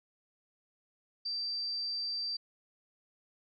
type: tone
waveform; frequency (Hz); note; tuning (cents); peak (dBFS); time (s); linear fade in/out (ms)
sine; 4679; D8; -7; -33; 1.25-2.37; 10
effects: none